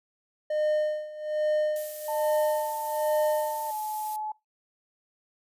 triangle tone with tremolo, 609 Hz, D#5, 37 cents flat, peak -20 dBFS, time 0.5-3.71 s, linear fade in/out 5 ms, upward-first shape sine, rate 1.2 Hz, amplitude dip 85%
violet noise, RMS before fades -38 dBFS, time 1.76-4.16 s, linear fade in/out 0 ms
sine tone with pitch glide, 889 to 856.7 Hz, A5 to A5, +18 to -46 cents, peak -30 dBFS, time 2.08-4.32 s, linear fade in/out 5 ms, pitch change -64 cents, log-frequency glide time 3.67-3.73 s
effects noise-tail reverb RT60 0.2 s tail -22 dB re dry + resampled to 32000 Hz

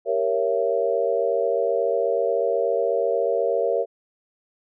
sine chord, G diminished seventh, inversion none, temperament equal with one note detuned, 392 / 466.2 / 554.4 / 670.8 Hz, G4 / Bb4 / Db5 / Fb5, 0 / 0 / 0 / +30 cents, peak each -28 / -23 / -24 / -26 dBFS, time 0.05-3.86 s, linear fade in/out 50 ms, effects none

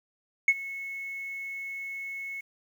sine tone with ADSR envelope, 2194 Hz, C#7, 18 cents flat, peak -13 dBFS, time 0.48-2.41 s, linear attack 3 ms, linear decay 47 ms, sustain -21 dB, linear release 9 ms, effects tanh soft clip ceiling -14 dBFS + 9-bit

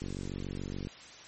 click train, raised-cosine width 3 ms, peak -25 dBFS, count 41, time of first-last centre 0.02-0.871 s, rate 47 Hz, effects white hiss -50 dBFS RMS until 1.27 s + MP3 32 kbps

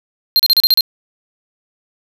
square tone bursts, 4186 Hz, C8, in tune, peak -8 dBFS, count 7, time 0.36-0.808 s, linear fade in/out 0 ms, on 34 ms, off 35 ms, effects none

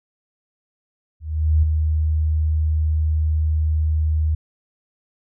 sine tone with ADSR envelope, 77.78 Hz, D#2, in tune, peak -11 dBFS, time 1.2-4.35 s, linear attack 430 ms, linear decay 4 ms, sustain -5 dB, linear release 6 ms, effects none

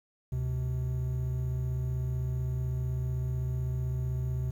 triangle tone pair together, 71.39 / 127.2 Hz, D2 / C3, -48 / -48 cents, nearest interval minor seventh, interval 1000 cents, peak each -32 / -28 dBFS, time 0.32-4.51 s, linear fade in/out 5 ms, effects 10-bit

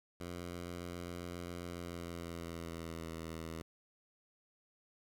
10% pulse tone with pitch glide, 87.4 to 81.55 Hz, F2 to E2, +2 to -18 cents, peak -34 dBFS, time 0.2-3.62 s, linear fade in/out 5 ms, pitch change -120 cents, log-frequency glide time 1.61-3.2 s, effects 12-bit

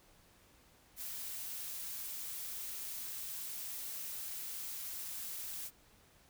blue noise, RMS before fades -43 dBFS, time 0.96-5.71 s, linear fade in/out 50 ms, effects pink hiss -65 dBFS RMS until 6.29 s

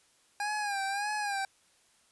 25% pulse tone with vibrato, 812 Hz, G#5, 39 cents flat, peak -27 dBFS, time 0.4-1.45 s, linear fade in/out 2 ms, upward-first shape sine, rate 1.7 Hz, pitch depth 73 cents each way, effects white hiss -66 dBFS RMS until 2.11 s + resampled to 24000 Hz

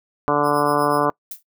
harmonic tone, 146.2 Hz, D3, 7 cents flat, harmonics 1 / 2 / 3 / 4 / 5 / 6 / 7 / 8 / 9 / 10, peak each -30 / -24 / -23 / -23 / -25 / -27 / -23 / -23 / -33 / -32 dBFS, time 0.28-1.1 s, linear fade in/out 0 ms
10% pulse tone with tremolo, 5080 Hz, D#8, 35 cents sharp, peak -25 dBFS, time 0.43-1.06 s, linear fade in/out 50 ms, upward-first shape triangle, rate 8.2 Hz, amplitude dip 90%
violet noise with exponential decay, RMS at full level -26 dBFS, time 1.31-1.43 s, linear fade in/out 5 ms, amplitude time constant 24 ms
effects noise-tail reverb RT60 0.1 s tail -24 dB re dry

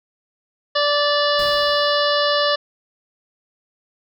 harmonic tone, 583 Hz, D5, 13 cents flat, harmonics 1 / 2 / 3 / 5 / 6 / 7 / 8 / 9, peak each -19 / -22 / -24 / -26 / -27 / -27 / -28 / -29 dBFS, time 0.75-2.56 s, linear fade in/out 10 ms
pink noise with exponential decay, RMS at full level -34 dBFS, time 1.39-2.54 s, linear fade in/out 2 ms, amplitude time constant 250 ms
effects none

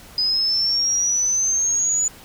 sine exponential sweep, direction up, 4978 to 6960 Hz, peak -17 dBFS, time 0.18-2.08 s, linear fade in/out 2 ms, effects pink hiss -44 dBFS RMS until 2.24 s

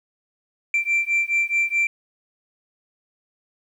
sine beating tone pair, 2349 / 2353.7 Hz, D7 / D7, 0 / +3 cents, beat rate 4.7 Hz, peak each -20 dBFS, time 0.74-1.87 s, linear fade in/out 2 ms, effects tanh soft clip ceiling -15 dBFS + 9-bit

